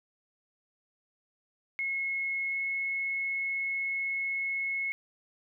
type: tone pair in turn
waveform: sine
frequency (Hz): 2174 / 2182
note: C#7 / C#7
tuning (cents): -34 / -28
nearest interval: unison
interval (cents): 6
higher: second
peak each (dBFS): -29 / -29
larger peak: neither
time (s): 1.79-2.52 / 2.52-4.92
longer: second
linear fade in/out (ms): 0
effects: none